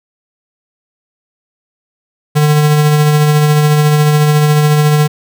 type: tone with tremolo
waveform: square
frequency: 150 Hz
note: D3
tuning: 37 cents sharp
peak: -6 dBFS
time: 2.35-5.08 s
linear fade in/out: 20 ms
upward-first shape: triangle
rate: 14 Hz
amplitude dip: 35%
effects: none